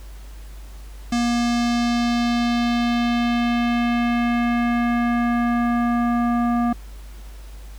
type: tone with low-pass filter sweep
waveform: square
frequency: 238.1 Hz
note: A#3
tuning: 37 cents sharp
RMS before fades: -20 dBFS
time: 1.12-6.73 s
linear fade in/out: 5 ms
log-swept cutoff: 6600 to 1100 Hz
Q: 1.5
effects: added 50 Hz sine -35 dBFS peak until 7.78 s + pink hiss -49 dBFS RMS until 7.78 s